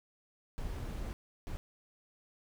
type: noise bursts at uneven times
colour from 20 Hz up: brown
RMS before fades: -39 dBFS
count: 2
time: 0.58-1.13 / 1.47-1.57 s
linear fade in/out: 0 ms
effects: none